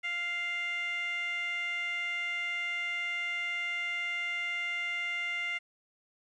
15% pulse tone with band-pass filter, 698 Hz, F5, 1 cent flat, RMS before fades -34 dBFS, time 0.03-5.59 s, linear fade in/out 20 ms, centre 2300 Hz, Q 6.1, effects resampled to 22050 Hz + 11-bit

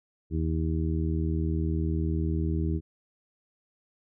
harmonic tone, 80 Hz, D#2, 49 cents sharp, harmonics 1 / 2 / 3 / 4 / 5, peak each -27 / -31 / -36 / -33 / -39 dBFS, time 0.3-2.81 s, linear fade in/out 50 ms, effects none

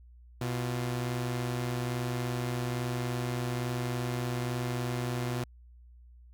sawtooth tone pair together, 123.46 / 349.2 Hz, B2 / F4, 0 / 0 cents, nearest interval octave + tritone, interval 1800 cents, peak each -27 / -36 dBFS, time 0.41-5.44 s, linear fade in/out 5 ms, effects added 60 Hz sine -51 dBFS peak until 6.33 s

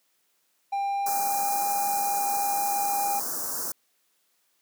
triangle tone with pitch glide, 796 to 805.7 Hz, G5 to G5, +26 to +47 cents, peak -23 dBFS, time 0.72-3.2 s, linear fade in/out 10 ms, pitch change +21 cents, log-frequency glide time 0.87-1.66 s
white band-stop noise, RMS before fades -31 dBFS, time 1.06-3.72 s, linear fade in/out 5 ms, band 1500 to 5200 Hz, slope 48 dB/octave
effects white hiss -70 dBFS RMS until 4.61 s + high-pass 200 Hz 12 dB/octave

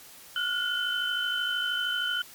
sine tone cluster, 1405 / 1458 / 3050 Hz, F6 / F#6 / G7, +10 / -26 / -48 cents, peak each -34 / -30 / -29 dBFS, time 0.36-2.22 s, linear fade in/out 2 ms, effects white hiss -49 dBFS RMS until 2.34 s + MP3 96 kbps

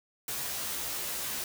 white noise with comb filter, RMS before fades -35 dBFS, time 0.28-1.44 s, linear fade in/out 2 ms, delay 14 ms, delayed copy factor +0.9, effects none

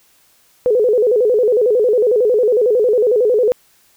sine tone with vibrato, 459.8 Hz, A#4, 24 cents flat, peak -10 dBFS, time 0.66-3.52 s, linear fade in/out 0 ms, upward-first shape square, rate 11 Hz, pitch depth 140 cents each way, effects white hiss -54 dBFS RMS until 3.96 s

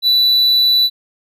triangle tone, 3966 Hz, B7, 7 cents sharp, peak -8 dBFS, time 0.02-0.9 s, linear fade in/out 50 ms, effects none

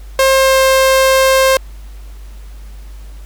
sawtooth tone with pitch glide, 533 to 529.6 Hz, C5 to C5, +32 to +21 cents, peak -4 dBFS, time 0.19-1.57 s, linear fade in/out 2 ms, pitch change -11 cents, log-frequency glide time 0.33-0.6 s, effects added 50 Hz sine -29 dBFS peak until 3.25 s + pink hiss -46 dBFS RMS until 3.25 s

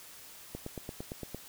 click train, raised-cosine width 2 ms, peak -25 dBFS, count 8, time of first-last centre 0.55-1.346 s, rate 8.79 Hz, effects white hiss -51 dBFS RMS until 1.48 s

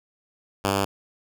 5% pulse tone, 98.6 Hz, G2, 11 cents sharp, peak -10 dBFS, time 0.64-0.85 s, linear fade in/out 10 ms, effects none

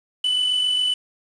triangle tone with amplitude modulation, 2994 Hz, F#7, 20 cents sharp, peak -15 dBFS, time 0.24-0.94 s, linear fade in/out 5 ms, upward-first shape sine, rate 47.3 Hz, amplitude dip 40%, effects resampled to 22050 Hz + 7-bit

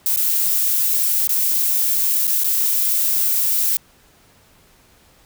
violet noise with dropouts, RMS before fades -18 dBFS, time 0.06-3.77 s, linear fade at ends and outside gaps 1 ms, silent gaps 0.162-0.172 / 1.273-1.292 / 2.27-2.276 / 2.437-2.444 s, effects pink hiss -53 dBFS RMS until 5.25 s

